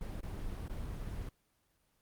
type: noise with dropouts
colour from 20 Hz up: brown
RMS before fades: -40 dBFS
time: 0.01-1.29 s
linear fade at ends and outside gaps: 2 ms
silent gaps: 0.207-0.23 / 0.682-0.696 s
effects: pink hiss -75 dBFS RMS until 2.01 s + Opus 24 kbps

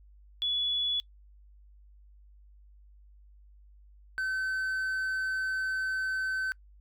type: tone pair in turn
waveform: sine / triangle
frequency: 3411 / 1530.9 Hz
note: G#7 / G6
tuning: +46 / -41 cents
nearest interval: octave + major second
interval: 1387 cents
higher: first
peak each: -27 dBFS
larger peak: neither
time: 0.42-1 / 4.18-6.52 s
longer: second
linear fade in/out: 0 ms
effects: noise-tail reverb RT60 0.1 s tail -25 dB re dry + added 50 Hz sine -53 dBFS peak until 6.8 s

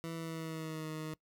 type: tone with pitch glide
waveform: 20% pulse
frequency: 164.81 to 156.46 Hz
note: E3 to D#3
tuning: 0 to +10 cents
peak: -34 dBFS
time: 0.04-1.14 s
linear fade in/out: 0 ms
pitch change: -90 cents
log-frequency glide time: 0.14-0.88 s
effects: noise-tail reverb RT60 0.1 s tail -21 dB re dry

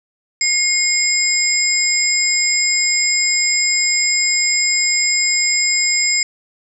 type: tone cluster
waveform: sine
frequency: 2148 / 5050 / 7410 Hz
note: C7 / D#8 / A#8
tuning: +45 / +25 / -11 cents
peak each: -18 dBFS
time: 0.41-6.23 s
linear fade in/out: 2 ms
effects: none

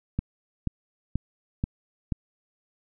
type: click train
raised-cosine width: 5 ms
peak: -13 dBFS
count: 5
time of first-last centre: 0.19-2.122 s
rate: 2.07 Hz
effects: none

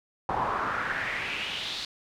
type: noise with band-pass filter sweep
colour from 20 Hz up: brown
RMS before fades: -31 dBFS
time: 0.29-1.85 s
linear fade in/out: 2 ms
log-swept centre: 880 to 4200 Hz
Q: 3.7
effects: none

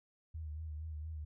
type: tone with vibrato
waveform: sine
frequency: 77.78 Hz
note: D#2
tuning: in tune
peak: -40 dBFS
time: 0.34-1.25 s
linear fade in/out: 10 ms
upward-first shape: sine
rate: 4.3 Hz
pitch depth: 56 cents each way
effects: none

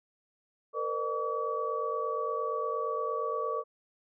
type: tone cluster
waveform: sine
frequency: 459.4 / 508 / 603 / 1140 Hz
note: A#4 / B4 / D5 / C#6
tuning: -25 / +49 / +46 / +48 cents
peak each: -34 / -37 / -38 / -33 dBFS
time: 0.73-3.64 s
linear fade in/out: 50 ms
effects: none

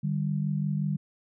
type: tone pair together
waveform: sine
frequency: 150.52 / 196 Hz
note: D3 / G3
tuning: +43 / 0 cents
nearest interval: perfect fourth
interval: 457 cents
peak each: -27 / -30 dBFS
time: 0.03-0.97 s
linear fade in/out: 10 ms
effects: none

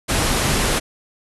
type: low-pass noise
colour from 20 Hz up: pink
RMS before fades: -19 dBFS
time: 0.08-0.8 s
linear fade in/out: 20 ms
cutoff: 12000 Hz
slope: 96 dB/octave
effects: none

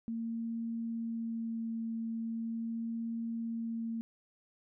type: tone with vibrato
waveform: sine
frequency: 228.2 Hz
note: A#3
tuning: 37 cents flat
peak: -34 dBFS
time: 0.08-4.01 s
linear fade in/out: 0 ms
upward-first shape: sine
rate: 0.4 Hz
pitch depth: 10 cents each way
effects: none

